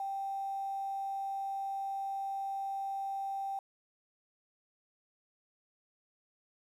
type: tone with quantisation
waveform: sine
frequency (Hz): 784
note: G5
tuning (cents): 0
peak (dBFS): -34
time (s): 0-3.59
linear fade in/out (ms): 2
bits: 10
effects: resampled to 32000 Hz